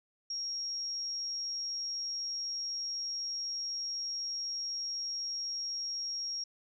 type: tone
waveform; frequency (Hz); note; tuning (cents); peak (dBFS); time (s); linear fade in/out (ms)
sine; 5588; F8; 0; -34; 0.3-6.44; 5
effects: none